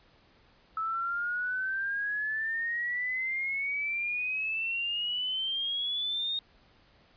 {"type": "exponential sweep", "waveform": "sine", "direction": "up", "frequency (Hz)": [1300, 3719], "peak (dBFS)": -29, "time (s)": [0.77, 6.39], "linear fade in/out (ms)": 2, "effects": ["pink hiss -62 dBFS RMS until 7.16 s", "resampled to 11025 Hz"]}